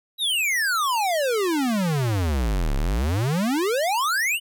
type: exponential two-way sweep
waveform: square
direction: down then up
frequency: 3951 to 32.81 to 3053 Hz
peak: -21 dBFS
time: 0.18-4.4 s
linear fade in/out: 50 ms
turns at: 2.76 s
effects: none